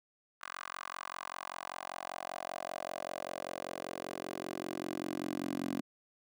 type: tone with high-pass filter sweep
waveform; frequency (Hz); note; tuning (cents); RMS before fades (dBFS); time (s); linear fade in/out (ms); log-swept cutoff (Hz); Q
10% pulse; 45.14; F#1; -42; -41; 0.41-5.81; 10; 1300 to 260; 3
effects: none